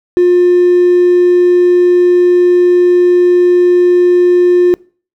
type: tone with hard clipping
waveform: triangle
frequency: 355.6 Hz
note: F4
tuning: 31 cents sharp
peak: -5 dBFS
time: 0.17-4.74 s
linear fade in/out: 0 ms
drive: 4 dB
effects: noise-tail reverb RT60 0.4 s tail -24 dB re dry